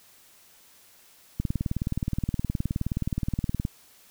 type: click train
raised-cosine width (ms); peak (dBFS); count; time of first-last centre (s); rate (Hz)
5; -14; 44; 1.4-3.651; 19.1
effects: white hiss -56 dBFS RMS until 4.1 s